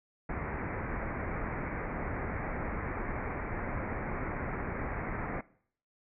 pink low-pass noise, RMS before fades -36 dBFS, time 0.29-5.41 s, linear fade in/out 5 ms, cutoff 2300 Hz, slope 96 dB/octave, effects noise-tail reverb RT60 0.6 s tail -21 dB re dry

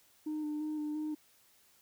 sine tone with vibrato, 303.4 Hz, D#4, 44 cents flat, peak -32 dBFS, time 0.26-1.15 s, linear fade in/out 10 ms, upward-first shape square, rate 2.9 Hz, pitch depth 18 cents each way, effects tanh soft clip ceiling -32 dBFS + white hiss -66 dBFS RMS until 1.81 s

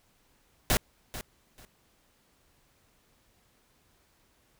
pink noise with echo, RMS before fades -24 dBFS, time 0.7-0.77 s, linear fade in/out 0 ms, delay 440 ms, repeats 2, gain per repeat -14 dB, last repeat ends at 1.65 s, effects pink hiss -67 dBFS RMS until 4.59 s

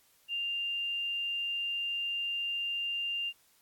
sine tone, 2794 Hz, F7, in tune, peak -31 dBFS, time 0.28-3.33 s, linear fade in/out 50 ms, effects white hiss -66 dBFS RMS until 3.61 s + AAC 64 kbps

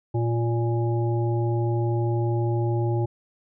harmonic tone with a mistuned harmonic, 116.54 Hz, A#2, in tune, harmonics 1 / 3 / 5 / 7, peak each -22 / -27 / -36 / -34 dBFS, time 0.14-3.06 s, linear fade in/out 10 ms, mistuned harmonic 7, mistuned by +27 cents, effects none

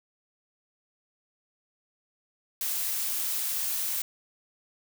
blue noise, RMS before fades -30 dBFS, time 2.61-4.02 s, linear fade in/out 2 ms, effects none

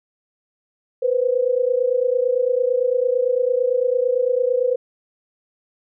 sine tone pair together, 486.4 / 515.3 Hz, B4 / C5, -26 / -27 cents, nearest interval minor second, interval 99 cents, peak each -19 dBFS, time 1.02-4.76 s, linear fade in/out 10 ms, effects none

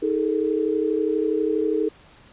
sine tone cluster, 316 / 416.2 / 448.5 Hz, D#4 / G#4 / A4, +27 / +4 / +33 cents, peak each -24 dBFS, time 0.02-1.89 s, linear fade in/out 10 ms, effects pink hiss -51 dBFS RMS until 2.32 s + resampled to 8000 Hz

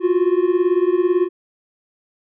triangle beating tone pair, 349.2 / 367.2 Hz, F4 / F#4, 0 / -13 cents, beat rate 18 Hz, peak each -15 dBFS, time 0-1.29 s, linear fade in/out 50 ms, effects resampled to 8000 Hz

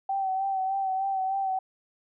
sine tone with vibrato, 770 Hz, G5, 31 cents flat, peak -25 dBFS, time 0.09-1.59 s, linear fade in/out 5 ms, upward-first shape sine, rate 3.3 Hz, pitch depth 34 cents each way, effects none

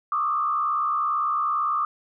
sine tone with frequency modulation, 1200 Hz, D6, 37 cents sharp, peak -21 dBFS, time 0.12-1.85 s, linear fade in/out 2 ms, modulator 68.9 Hz, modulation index 1, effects none

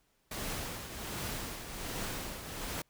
pink noise with tremolo, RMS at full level -37 dBFS, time 0.31-2.82 s, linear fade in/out 5 ms, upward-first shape triangle, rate 1.3 Hz, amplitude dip 60%, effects pink hiss -73 dBFS RMS until 2.89 s

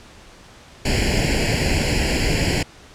pink noise with comb filter, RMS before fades -19 dBFS, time 0.85-2.63 s, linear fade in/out 5 ms, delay 0.41 ms, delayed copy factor +1, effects pink hiss -45 dBFS RMS until 2.94 s + low-pass 7000 Hz 12 dB/octave

